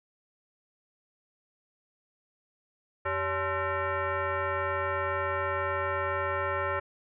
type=tone with frequency modulation; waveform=sine; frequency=390 Hz; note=G4; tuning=9 cents flat; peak=-27 dBFS; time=3.05-6.8 s; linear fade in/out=10 ms; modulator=479 Hz; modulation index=3.2; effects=none